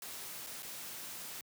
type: noise with dropouts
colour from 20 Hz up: white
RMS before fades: -45 dBFS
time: 0.02-1.41 s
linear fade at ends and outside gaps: 2 ms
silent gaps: 0.465-0.469 / 0.624-0.629 s
effects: high-pass 100 Hz 12 dB/octave